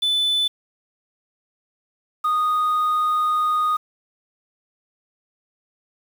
sine tone pair in turn, 3500 / 1237.4 Hz, A7 / D#6, -10 / -10 cents, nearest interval octave + tritone, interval 1800 cents, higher first, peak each -15 dBFS, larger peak neither, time 0.02-0.48 / 2.24-3.77 s, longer second, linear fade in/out 10 ms, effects tanh soft clip ceiling -16 dBFS + 7-bit

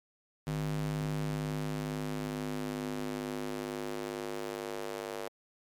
square tone with high-pass filter sweep, 51.1 Hz, G#1, 27 cents flat, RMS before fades -36 dBFS, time 0.47-5.28 s, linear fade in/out 0 ms, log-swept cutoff 130 to 470 Hz, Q 2, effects MP3 96 kbps

